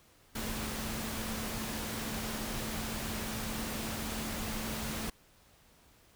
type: tone in noise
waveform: sine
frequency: 220 Hz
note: A3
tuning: in tune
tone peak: -41 dBFS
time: 0.35-5.1 s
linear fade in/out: 5 ms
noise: pink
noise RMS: -38 dBFS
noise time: 0.35-5.1 s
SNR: -6 dB
effects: pink hiss -63 dBFS RMS until 6.15 s